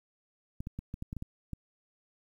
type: clicks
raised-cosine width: 5 ms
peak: -25 dBFS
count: 9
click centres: 0.605 / 0.671 / 0.79 / 0.941 / 1.024 / 1.129 / 1.167 / 1.224 / 1.533 s
effects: 10-bit